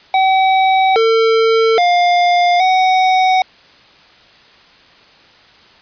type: tone with pitch steps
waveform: square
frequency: 762 / 449.8 / 705 / 748 Hz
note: G5 / A4 / F5 / F#5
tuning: -49 / +38 / +16 / +19 cents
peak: -10 dBFS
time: 0.14-3.42 s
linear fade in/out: 2 ms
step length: 820 ms
effects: white hiss -45 dBFS RMS until 5.81 s + resampled to 11025 Hz